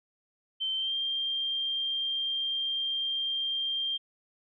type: tone with pitch glide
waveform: sine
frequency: 3106 to 3184 Hz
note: G7 to G7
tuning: -17 to +26 cents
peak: -28 dBFS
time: 0.6-3.98 s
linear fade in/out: 20 ms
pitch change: +43 cents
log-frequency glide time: 0.76-0.94 s
effects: none